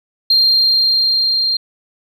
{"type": "tone with level ramp", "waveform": "sine", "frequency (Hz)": 4190, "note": "C8", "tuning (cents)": 2, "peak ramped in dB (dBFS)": [-7, -13], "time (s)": [0.3, 1.57], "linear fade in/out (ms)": 5, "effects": ["tanh soft clip ceiling -5 dBFS"]}